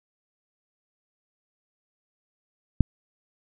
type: click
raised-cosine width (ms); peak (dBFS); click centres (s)
5; -4; 2.807
effects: none